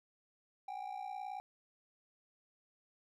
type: ring-modulated tone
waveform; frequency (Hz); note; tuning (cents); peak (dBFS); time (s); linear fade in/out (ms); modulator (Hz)
triangle; 784; G5; 0; -36; 0.68-1.4; 0; 29.4
effects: none